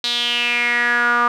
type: tone with band-pass filter sweep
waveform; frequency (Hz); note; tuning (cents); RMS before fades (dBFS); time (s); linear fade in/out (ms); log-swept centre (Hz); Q
sawtooth; 240.1; B3; -49; -18; 0.04-1.28; 2; 3900 to 1200; 6.2
effects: none